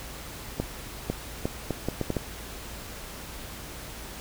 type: accelerating click train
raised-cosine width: 2 ms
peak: -13 dBFS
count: 8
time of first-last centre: 0.6-2.167 s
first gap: 500 ms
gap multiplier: 0.71
effects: added 55 Hz sine -45 dBFS peak until 4.2 s + pink hiss -41 dBFS RMS until 4.2 s